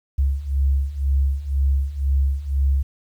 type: beating tone pair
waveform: sine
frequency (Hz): 67.4 / 69.4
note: C#2 / C#2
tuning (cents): -48 / +3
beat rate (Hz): 2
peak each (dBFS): -22 / -19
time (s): 0.18-2.83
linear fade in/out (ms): 10
effects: 9-bit